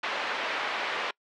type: band-pass noise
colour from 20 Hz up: white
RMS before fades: -31 dBFS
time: 0.03-1.11 s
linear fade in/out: 5 ms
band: 470 to 2500 Hz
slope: 12 dB/octave
effects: noise-tail reverb RT60 0.1 s tail -26 dB re dry + low-pass 4000 Hz 12 dB/octave